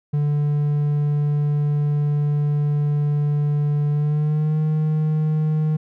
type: tone with pitch glide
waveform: triangle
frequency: 146.83 to 154.67 Hz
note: D3 to D#3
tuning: 0 to -10 cents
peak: -15 dBFS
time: 0.13-5.77 s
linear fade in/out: 10 ms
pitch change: +90 cents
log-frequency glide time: 3.9-4.58 s
effects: none